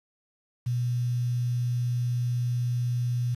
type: tone with quantisation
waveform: sine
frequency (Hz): 122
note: B2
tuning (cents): -21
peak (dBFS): -24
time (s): 0.66-3.35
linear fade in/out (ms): 10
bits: 8
effects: resampled to 32000 Hz